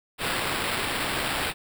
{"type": "noise with sample-and-hold", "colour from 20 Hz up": "blue", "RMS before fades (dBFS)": -28, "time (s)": [0.18, 1.54], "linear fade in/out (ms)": 50, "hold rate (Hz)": 6300, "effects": []}